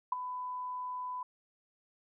sine tone with ADSR envelope, 1000 Hz, B5, 21 cents sharp, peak -24 dBFS, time 0.12-1.23 s, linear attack 5 ms, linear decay 12 ms, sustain -12 dB, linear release 4 ms, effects none

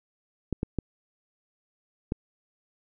clicks, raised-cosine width 3 ms, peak -14 dBFS, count 4, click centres 0.527 / 0.631 / 0.787 / 2.121 s, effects none

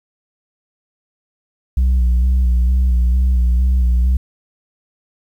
sine tone with vibrato, 62 Hz, B1, 7 cents sharp, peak -8 dBFS, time 1.77-4.17 s, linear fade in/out 5 ms, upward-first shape square, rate 2.2 Hz, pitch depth 38 cents each way, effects tanh soft clip ceiling -10 dBFS + 8-bit

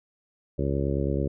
harmonic tone, 69.3 Hz, C#2, in tune, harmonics 1 / 2 / 3 / 4 / 5 / 6 / 7 / 8, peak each -29 / -29 / -33 / -33 / -32 / -33 / -37 / -35 dBFS, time 0.58-1.28 s, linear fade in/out 10 ms, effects none

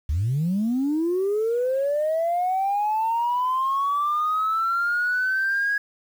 sine linear sweep, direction up, 66.2 to 1661.2 Hz, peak -19 dBFS, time 0.09-5.78 s, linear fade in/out 5 ms, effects tanh soft clip ceiling -17 dBFS + 8-bit

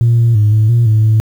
sine tone with pitch steps, 117.4 / 116.6 / 105.5 / 108.5 / 118 / 108.8 / 109.5 Hz, A#2 / A#2 / G#2 / A2 / A#2 / A2 / A2, +13 / +1 / +28 / -24 / +22 / -19 / -8 cents, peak -5 dBFS, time 0.01-1.2 s, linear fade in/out 0 ms, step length 170 ms, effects tanh soft clip ceiling -4 dBFS + 7-bit

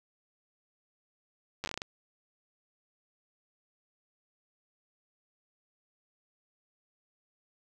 slowing click train, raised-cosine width 0.2 ms, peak -18 dBFS, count 9, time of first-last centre 1.64-1.819 s, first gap 9 ms, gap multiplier 1.25, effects none

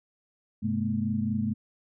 sine tone cluster, 100.2 / 129.9 / 214.5 / 238.9 Hz, G2 / C3 / A3 / A#3, +38 / -12 / -44 / +43 cents, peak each -33 / -35 / -27 / -34 dBFS, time 0.62-1.54 s, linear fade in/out 20 ms, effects none

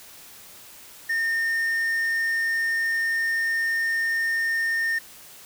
triangle tone with quantisation, 1823 Hz, A#6, 39 cents flat, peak -20 dBFS, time 1.09-4.99 s, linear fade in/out 10 ms, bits 8, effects white hiss -46 dBFS RMS until 5.45 s

